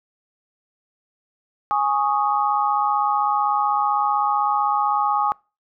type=chord; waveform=sine; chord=Ab suspended fourth; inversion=none; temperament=equal; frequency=830.6 / 1108.7 / 1244.5 Hz; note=Ab5 / Db6 / Eb6; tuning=0 / 0 / 0 cents; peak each=-20 / -23 / -23 dBFS; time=1.71-5.32 s; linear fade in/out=0 ms; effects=noise-tail reverb RT60 0.3 s tail -25 dB re dry